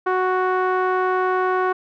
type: tone with low-pass filter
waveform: sawtooth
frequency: 370 Hz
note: F#4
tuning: in tune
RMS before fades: -20 dBFS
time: 0.06-1.73 s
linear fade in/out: 10 ms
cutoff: 1300 Hz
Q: 2.9
effects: none